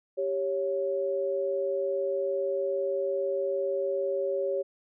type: tone pair together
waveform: sine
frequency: 392 / 554.4 Hz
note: G4 / C#5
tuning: 0 / 0 cents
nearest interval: tritone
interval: 600 cents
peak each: -30 / -28 dBFS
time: 0.17-4.63 s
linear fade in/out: 20 ms
effects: none